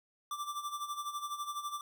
square tone with tremolo, 1174.7 Hz, D6, in tune, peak -35 dBFS, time 0.31-1.81 s, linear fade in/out 2 ms, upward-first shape sine, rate 12 Hz, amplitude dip 70%, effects none

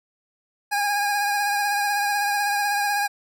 25% pulse tone with vibrato, 817 Hz, G#5, 29 cents flat, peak -17 dBFS, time 0.71-3.08 s, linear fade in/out 20 ms, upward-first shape sine, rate 16 Hz, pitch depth 27 cents each way, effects none

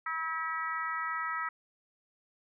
harmonic tone, 322.7 Hz, E4, 37 cents flat, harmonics 3 / 4 / 5 / 6 / 7, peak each -41 / -34 / -43 / -37 / -48 dBFS, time 0.06-1.49 s, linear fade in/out 5 ms, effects none

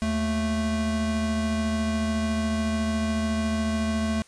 square tone pair together, 77.98 / 220 Hz, D#2 / A3, +4 / 0 cents, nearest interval octave + tritone, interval 1796 cents, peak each -31 / -25 dBFS, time 0.02-4.22 s, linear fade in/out 0 ms, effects white hiss -55 dBFS RMS until 4.27 s + resampled to 22050 Hz

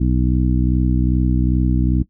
harmonic tone, 62.5 Hz, B1, 21 cents sharp, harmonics 1 / 2 / 3 / 4 / 5, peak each -17 / -20 / -22 / -23 / -24 dBFS, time 0-2.03 s, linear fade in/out 10 ms, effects noise-tail reverb RT60 0.1 s tail -17 dB re dry

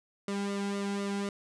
sawtooth tone with flanger, 200.1 Hz, G3, 36 cents sharp, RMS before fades -33 dBFS, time 0.28-1.29 s, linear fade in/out 2 ms, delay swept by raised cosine 1.2 to 1.74 ms, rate 4 Hz, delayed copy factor -0.7, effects resampled to 22050 Hz

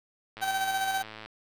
click train, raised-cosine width 0.3 ms, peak -26 dBFS, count 98, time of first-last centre 0.37-1.26 s, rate 109 Hz
30% pulse tone with tremolo, 771 Hz, G5, 29 cents flat, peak -23 dBFS, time 0.41-1.03 s, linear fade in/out 20 ms, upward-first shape square, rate 15 Hz, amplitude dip 35%
effects none

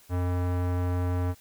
square tone with low-pass filter, 89.4 Hz, F2, 41 cents sharp, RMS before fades -27 dBFS, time 0.09-1.35 s, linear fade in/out 50 ms, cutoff 1300 Hz, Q 0.86, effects white hiss -57 dBFS RMS until 1.4 s

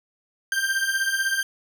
40% pulse beating tone pair, 1567 / 1583 Hz, G6 / G6, -1 / +17 cents, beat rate 16 Hz, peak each -25 / -23 dBFS, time 0.52-1.43 s, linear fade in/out 2 ms, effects none

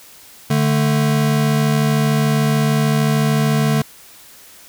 square tone pair together, 147.4 / 220.9 Hz, D3 / A3, +7 / +7 cents, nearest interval perfect fifth, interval 700 cents, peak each -16 / -19 dBFS, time 0.5-3.82 s, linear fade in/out 5 ms, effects white hiss -43 dBFS RMS until 4.68 s

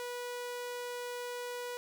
sawtooth tone, 488.6 Hz, B4, 19 cents flat, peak -34 dBFS, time 0-1.77 s, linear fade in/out 0 ms, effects none

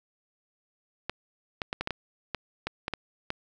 clicks, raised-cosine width 0.3 ms, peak -14 dBFS, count 11, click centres 1.096 / 1.618 / 1.729 / 1.81 / 1.874 / 1.907 / 2.347 / 2.67 / 2.881 / 2.937 / 3.304 s, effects none

